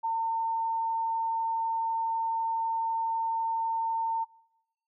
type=tone; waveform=sine; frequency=906 Hz; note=A#5; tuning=50 cents flat; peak=-26 dBFS; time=0.03-4.25 s; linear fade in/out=20 ms; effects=noise-tail reverb RT60 0.9 s tail -24 dB re dry